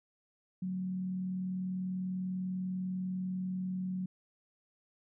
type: tone with frequency modulation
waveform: sine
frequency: 185 Hz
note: F#3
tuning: in tune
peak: -33 dBFS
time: 0.62-4.06 s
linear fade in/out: 5 ms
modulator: 40.1 Hz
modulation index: 0.27
effects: none